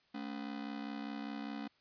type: ring-modulated tone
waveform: 45% pulse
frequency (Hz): 250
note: B3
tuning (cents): +21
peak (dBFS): -37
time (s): 0.14-1.68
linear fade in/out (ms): 10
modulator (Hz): 32.5
effects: white hiss -71 dBFS RMS until 1.8 s + resampled to 11025 Hz